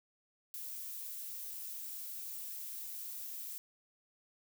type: noise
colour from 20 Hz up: violet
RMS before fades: -44 dBFS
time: 0.54-3.58 s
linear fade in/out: 0 ms
effects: none

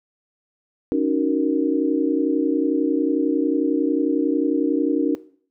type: chord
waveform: sine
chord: D# minor seventh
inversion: third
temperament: just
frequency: 280 / 311.1 / 373.4 / 466.7 Hz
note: C#4 / D#4 / F#4 / A#4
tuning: +18 / 0 / +16 / +2 cents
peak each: -21 / -22 / -26 / -25 dBFS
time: 0.92-5.15 s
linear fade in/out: 0 ms
effects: noise-tail reverb RT60 0.5 s tail -18 dB re dry

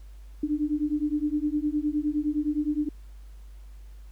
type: beating tone pair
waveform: sine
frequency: 293.7 / 303.4 Hz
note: D4 / D#4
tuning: 0 / -44 cents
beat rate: 9.7 Hz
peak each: -27 dBFS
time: 0.43-2.89 s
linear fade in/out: 5 ms
effects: added 50 Hz sine -42 dBFS peak until 4.11 s + pink hiss -63 dBFS RMS until 4.11 s

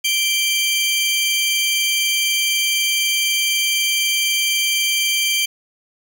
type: tone pair together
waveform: sawtooth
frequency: 2352 / 3144 Hz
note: D7 / G7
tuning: +2 / +4 cents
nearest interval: perfect fourth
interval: 502 cents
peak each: -16 dBFS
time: 0.04-5.46 s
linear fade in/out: 10 ms
effects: none

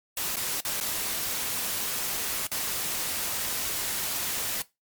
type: noise with dropouts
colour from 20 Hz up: white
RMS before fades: -30 dBFS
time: 0.17-4.62 s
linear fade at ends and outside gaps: 1 ms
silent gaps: 0.358-0.368 / 0.604-0.65 / 0.801-0.81 / 2.468-2.516 s
effects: noise-tail reverb RT60 0.2 s tail -18 dB re dry + MP3 96 kbps

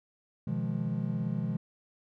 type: chord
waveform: triangle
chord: F half-diminished seventh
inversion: second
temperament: just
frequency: 125.72 / 157.15 / 174.61 / 209.5 Hz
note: Cb3 / Eb3 / F3 / Ab3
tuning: +31 / +18 / 0 / +15 cents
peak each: -33 dBFS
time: 0.47-1.57 s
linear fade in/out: 5 ms
effects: none

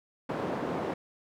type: band-pass noise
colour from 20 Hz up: white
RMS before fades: -33 dBFS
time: 0.29-0.94 s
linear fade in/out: 5 ms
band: 160 to 640 Hz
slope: 12 dB/octave
effects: none

